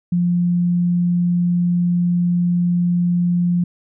sine tone, 175.3 Hz, F3, 7 cents sharp, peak -14 dBFS, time 0.12-3.64 s, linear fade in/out 5 ms, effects none

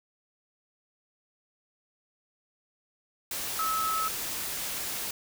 sine tone in noise, 1294 Hz, E6, 32 cents flat, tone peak -27 dBFS, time 3.59-4.08 s, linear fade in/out 2 ms, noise white, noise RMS -34 dBFS, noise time 3.31-5.11 s, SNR +4 dB, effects none

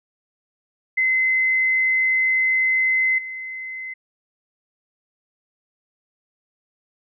sine tone with level steps, 2052 Hz, C7, 34 cents flat, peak -16 / -29 dBFS, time 0.97-3.94 s, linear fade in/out 10 ms, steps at 3.18 s, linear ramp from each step 5 ms, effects none

